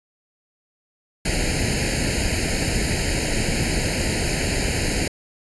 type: noise with comb filter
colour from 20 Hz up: pink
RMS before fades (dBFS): -22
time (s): 1.25-5.08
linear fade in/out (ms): 5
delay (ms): 0.43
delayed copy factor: +0.95
effects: resampled to 24000 Hz